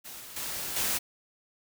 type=noise with level steps; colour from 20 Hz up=white; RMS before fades=-43 / -45 / -35 / -29 dBFS; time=0.04-0.99 s; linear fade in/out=20 ms; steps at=0.2 / 0.36 / 0.76 s; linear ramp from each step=5 ms; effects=none